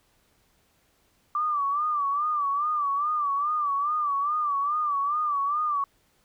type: tone with vibrato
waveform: sine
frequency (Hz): 1170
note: D6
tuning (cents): -7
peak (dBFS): -23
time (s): 1.35-5.84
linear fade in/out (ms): 2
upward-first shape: sine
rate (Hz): 2.4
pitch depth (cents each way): 90
effects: pink hiss -66 dBFS RMS until 6.24 s